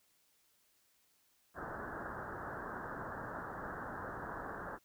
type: low-pass noise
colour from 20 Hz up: white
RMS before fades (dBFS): -44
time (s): 1.54-4.79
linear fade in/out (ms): 50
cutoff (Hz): 1700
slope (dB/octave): 96
effects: white hiss -73 dBFS RMS until 4.84 s